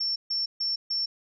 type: tone bursts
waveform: sine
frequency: 5420 Hz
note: E8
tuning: 47 cents sharp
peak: -25 dBFS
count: 4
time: 0-1.06 s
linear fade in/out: 10 ms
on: 160 ms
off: 140 ms
effects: none